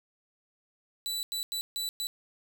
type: tone bursts at uneven times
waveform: sawtooth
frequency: 3963 Hz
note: B7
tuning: 5 cents sharp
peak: -28 dBFS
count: 5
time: 1.06-1.23 / 1.32-1.43 / 1.52-1.61 / 1.76-1.89 / 2-2.07 s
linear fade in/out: 0 ms
effects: none